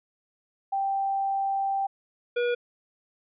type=tone pair in turn; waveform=sine / square; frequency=784 / 482.7 Hz; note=G5 / B4; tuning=0 / -40 cents; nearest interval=minor sixth; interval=840 cents; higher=first; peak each=-24 dBFS; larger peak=neither; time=0.72-1.87 / 2.36-2.55 s; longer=first; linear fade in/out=10 ms; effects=resampled to 8000 Hz